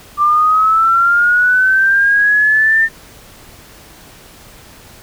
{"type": "linear sweep", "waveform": "sine", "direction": "up", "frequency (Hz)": [1174.7, 1811], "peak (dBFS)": -8, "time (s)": [0.17, 2.89], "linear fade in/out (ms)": 50, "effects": ["pink hiss -40 dBFS RMS until 5.02 s"]}